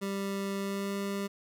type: tone with pitch glide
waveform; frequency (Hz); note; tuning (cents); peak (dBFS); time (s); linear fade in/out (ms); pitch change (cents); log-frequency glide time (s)
25% pulse; 197.1 to 199.04; G3 to G3; +10 to +27; -28; 0.01-1.28; 20; +17; 0.58-0.95
effects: none